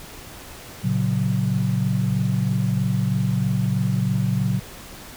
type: chord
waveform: sine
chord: F# major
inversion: first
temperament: just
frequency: 115.62 / 138.75 / 185 Hz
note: A#2 / C#3 / F#3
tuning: -14 / +2 / 0 cents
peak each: -23 dBFS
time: 0.83-4.6 s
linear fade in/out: 20 ms
effects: pink hiss -40 dBFS RMS until 5.16 s